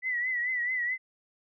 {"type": "tone with vibrato", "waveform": "sine", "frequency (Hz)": 1975.5, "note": "B6", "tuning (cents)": 0, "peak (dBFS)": -27, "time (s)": [0.02, 0.98], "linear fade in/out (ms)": 50, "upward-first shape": "triangle", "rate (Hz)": 4.6, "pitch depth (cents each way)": 82, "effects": []}